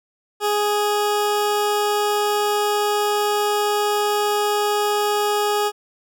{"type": "tone", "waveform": "20% pulse", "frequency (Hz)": 415.3, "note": "G#4", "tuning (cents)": 0, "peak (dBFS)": -13, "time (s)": [0.4, 5.72], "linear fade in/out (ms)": 50, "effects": []}